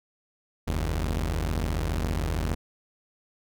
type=tone pair together; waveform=sawtooth; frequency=46.85 / 78.8 Hz; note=F#1 / D#2; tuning=+22 / +23 cents; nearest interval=major sixth; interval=901 cents; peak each=-24 / -25 dBFS; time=0.67-2.55 s; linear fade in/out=10 ms; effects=none